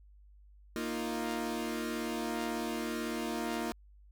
sawtooth chord, Bb suspended fourth, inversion none, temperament equal, 233.1 / 311.1 / 349.2 Hz, Bb3 / Eb4 / F4, 0 / 0 / 0 cents, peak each -33 / -35 / -35 dBFS, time 0.76-3.72 s, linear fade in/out 0 ms, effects added 50 Hz sine -55 dBFS peak until 4.11 s

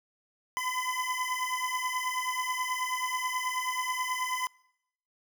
25% pulse beating tone pair, 1009 / 1018.3 Hz, B5 / C6, +37 / -47 cents, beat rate 9.3 Hz, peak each -29 dBFS, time 0.57-4.47 s, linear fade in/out 0 ms, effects noise-tail reverb RT60 0.8 s tail -25 dB re dry

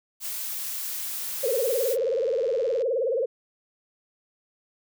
blue noise, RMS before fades -32 dBFS, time 0.2-1.97 s, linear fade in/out 50 ms
click train, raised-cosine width 0.2 ms, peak -30 dBFS, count 138, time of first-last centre 1.21-2.82 s, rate 85.1 Hz
sine tone with vibrato, 493.9 Hz, B4, in tune, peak -22 dBFS, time 1.43-3.26 s, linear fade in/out 10 ms, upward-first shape triangle, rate 19 Hz, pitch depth 240 cents each way
effects none

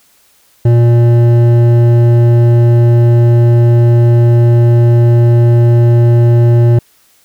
sine tone with hard clipping, 118.5 Hz, A#2, 29 cents sharp, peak -6 dBFS, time 0.65-6.79 s, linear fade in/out 5 ms, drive 10 dB, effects white hiss -50 dBFS RMS until 7.24 s

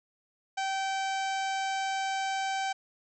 harmonic tone, 774 Hz, G5, 22 cents flat, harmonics 1 / 2 / 3 / 4 / 5 / 6 / 7 / 8 / 9 / 10, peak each -30 / -37 / -40 / -42 / -47 / -47 / -49 / -47 / -50 / -51 dBFS, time 0.57-2.73 s, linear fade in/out 10 ms, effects none

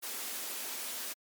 white high-pass noise, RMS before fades -39 dBFS, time 0.02-1.14 s, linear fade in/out 20 ms, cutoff 210 Hz, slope 96 dB/octave, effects MP3 96 kbps

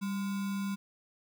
sine tone with sample-and-hold, 197.1 Hz, G3, 10 cents sharp, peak -31 dBFS, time 0.01-0.76 s, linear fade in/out 20 ms, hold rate 1225 Hz, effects none

